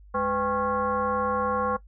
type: tone with frequency modulation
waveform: sine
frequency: 797 Hz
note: G5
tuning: 28 cents sharp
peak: -23 dBFS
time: 0.14-1.77 s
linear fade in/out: 10 ms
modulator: 294 Hz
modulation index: 1.8
effects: noise-tail reverb RT60 0.1 s tail -18 dB re dry + added 50 Hz sine -47 dBFS peak until 1.87 s